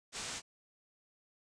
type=low-pass noise; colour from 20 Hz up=white; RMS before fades=-42 dBFS; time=0.12-0.42 s; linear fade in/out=50 ms; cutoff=8500 Hz; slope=48 dB/octave; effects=none